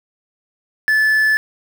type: tone with quantisation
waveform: triangle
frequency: 1738 Hz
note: A6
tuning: 22 cents flat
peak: -10 dBFS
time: 0.88-1.37 s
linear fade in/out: 0 ms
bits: 6
effects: none